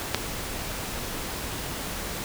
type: click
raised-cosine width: 0.2 ms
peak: -4 dBFS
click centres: 0.146 s
effects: pink hiss -33 dBFS RMS until 2.24 s